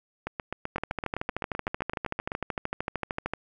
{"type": "two click trains", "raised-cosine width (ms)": 0.5, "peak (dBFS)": [-14, -16], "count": [35, 17], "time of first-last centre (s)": [[0.76, 3.336], [0.27, 2.319]], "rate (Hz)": [13.2, 7.81], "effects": []}